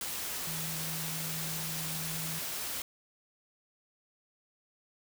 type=tone in noise; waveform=sine; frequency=160 Hz; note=D#3; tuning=49 cents sharp; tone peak=-40 dBFS; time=0.47-2.39 s; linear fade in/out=2 ms; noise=white; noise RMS=-37 dBFS; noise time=0.01-2.82 s; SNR=-6 dB; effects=none